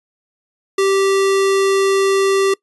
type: tone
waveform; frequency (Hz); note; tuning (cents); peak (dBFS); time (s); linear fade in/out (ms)
square; 390; G4; -9; -13; 0.78-2.54; 5
effects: noise-tail reverb RT60 0.1 s tail -23 dB re dry + resampled to 24000 Hz